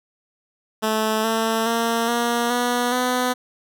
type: tone with pitch steps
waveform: 10% pulse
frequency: 218.1 / 224.2 / 230.5 / 237 / 243.7 / 250.5 Hz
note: A3 / A3 / A#3 / A#3 / B3 / B3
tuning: -15 / +33 / -19 / +29 / -23 / +25 cents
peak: -11 dBFS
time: 0.82-3.34 s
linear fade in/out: 20 ms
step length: 420 ms
effects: none